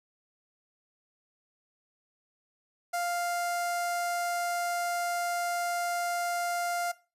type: tone with notch filter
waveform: sawtooth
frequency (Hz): 698.5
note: F5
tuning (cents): 0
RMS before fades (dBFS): -31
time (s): 2.93-6.92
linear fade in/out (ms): 10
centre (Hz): 3200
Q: 1.2
effects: noise-tail reverb RT60 0.3 s tail -18 dB re dry + resampled to 32000 Hz